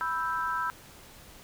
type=chord; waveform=sine; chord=E minor; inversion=second; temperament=equal; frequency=987.8 / 1318.5 / 1568 Hz; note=B5 / E6 / G6; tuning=0 / 0 / 0 cents; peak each=-32 / -31 / -34 dBFS; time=0.01-0.7 s; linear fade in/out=0 ms; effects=pink hiss -51 dBFS RMS until 1.43 s